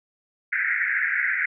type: band-pass noise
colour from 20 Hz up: pink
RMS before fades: -24 dBFS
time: 0.52-1.46 s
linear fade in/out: 10 ms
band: 1500 to 2200 Hz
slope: 96 dB/octave
effects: none